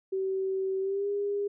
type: tone with pitch glide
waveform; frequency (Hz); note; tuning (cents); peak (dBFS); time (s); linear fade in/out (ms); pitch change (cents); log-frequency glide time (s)
sine; 382.6 to 405.4; G4 to G#4; -42 to -42; -27; 0.12-1.48; 10; +100; 0.8-1.08
effects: none